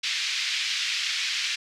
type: band-pass noise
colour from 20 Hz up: pink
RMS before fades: -28 dBFS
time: 0.03-1.56 s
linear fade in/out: 10 ms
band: 2100 to 5500 Hz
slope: 24 dB/octave
effects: none